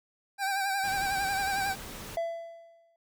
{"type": "tone with vibrato", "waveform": "25% pulse", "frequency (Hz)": 784, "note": "G5", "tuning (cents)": 0, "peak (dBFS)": -24, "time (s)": [0.38, 1.76], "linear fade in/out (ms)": 50, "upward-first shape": "sine", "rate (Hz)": 11, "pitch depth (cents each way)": 44}
{"type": "noise", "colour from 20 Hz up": "pink", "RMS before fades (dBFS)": -42, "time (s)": [0.83, 2.17], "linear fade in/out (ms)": 20}
{"type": "tone with exponential decay", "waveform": "triangle", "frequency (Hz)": 670, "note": "E5", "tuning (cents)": 28, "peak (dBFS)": -24, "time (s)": [2.17, 2.96], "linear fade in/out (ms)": 2, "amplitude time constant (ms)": 170}
{"effects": []}